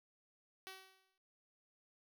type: tone with exponential decay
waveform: 5% pulse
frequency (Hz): 380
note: F#4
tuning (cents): +46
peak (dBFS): -35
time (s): 0.67-1.18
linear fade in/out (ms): 0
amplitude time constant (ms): 110
effects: none